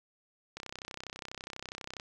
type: click train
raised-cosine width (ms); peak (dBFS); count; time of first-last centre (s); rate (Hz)
0.2; -23; 47; 0.57-1.999; 32.2
effects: none